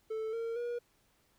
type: tone with pitch steps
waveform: triangle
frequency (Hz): 440 / 458.9 / 478.7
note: A4 / A#4 / A#4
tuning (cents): 0 / -27 / +46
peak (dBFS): -32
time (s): 0.1-0.79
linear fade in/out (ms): 10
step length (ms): 230
effects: pink hiss -71 dBFS RMS until 1.38 s